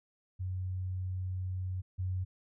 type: tone pair in turn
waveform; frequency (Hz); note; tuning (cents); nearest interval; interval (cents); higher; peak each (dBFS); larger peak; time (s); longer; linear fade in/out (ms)
sine; 92.5 / 92.5; F#2 / F#2; 0 / 0; unison; 0; neither; -33 / -31; second; 0.39-1.82 / 1.98-2.25; first; 20
effects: none